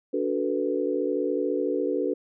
sine chord, B minor seventh, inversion first, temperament equal with one note detuned, 289.1 / 370 / 440 / 493.9 Hz, D4 / F#4 / A4 / B4, -27 / 0 / 0 / 0 cents, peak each -29 dBFS, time 0.13-2.14 s, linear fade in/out 10 ms, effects none

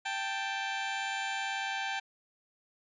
15% pulse tone pair together, 784 / 882.1 Hz, G5 / A5, 0 / +4 cents, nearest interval major second, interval 204 cents, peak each -27 / -32 dBFS, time 0.05-2 s, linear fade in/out 10 ms, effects resampled to 16000 Hz

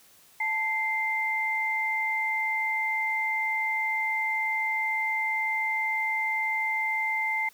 sine tone pair together, 879 / 2089 Hz, A5 / C7, -2 / -3 cents, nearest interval octave + minor third, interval 1499 cents, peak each -31 / -26 dBFS, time 0.4-7.49 s, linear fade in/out 5 ms, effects white hiss -57 dBFS RMS until 7.53 s

